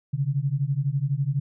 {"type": "beating tone pair", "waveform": "sine", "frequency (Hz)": [133.4, 145.4], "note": ["C3", "D3"], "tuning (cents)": [34, -17], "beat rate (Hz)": 12, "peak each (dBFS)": -25, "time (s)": [0.13, 1.4], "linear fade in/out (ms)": 10, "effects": []}